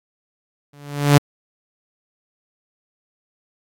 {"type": "tone with exponential growth", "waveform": "sawtooth", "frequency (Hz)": 144.1, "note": "D3", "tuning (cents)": -33, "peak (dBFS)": -3, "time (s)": [0.73, 1.18], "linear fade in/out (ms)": 5, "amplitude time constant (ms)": 96, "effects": ["AAC 64 kbps"]}